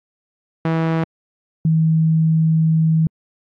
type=tone pair in turn; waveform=sawtooth / sine; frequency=162.7 / 160.27 Hz; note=E3 / E3; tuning=-22 / -48 cents; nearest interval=unison; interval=26 cents; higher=first; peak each=-12 dBFS; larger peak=neither; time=0.65-1.04 / 1.65-3.07 s; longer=second; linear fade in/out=2 ms; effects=low-pass 2000 Hz 12 dB/octave + AAC 64 kbps